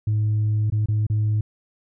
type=tone with dropouts; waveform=sine; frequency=106.8 Hz; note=G#2; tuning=49 cents sharp; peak=-16 dBFS; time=0.07-1.41 s; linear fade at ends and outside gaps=5 ms; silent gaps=0.701-0.722 / 0.859-0.885 / 1.067-1.099 s; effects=tanh soft clip ceiling -16 dBFS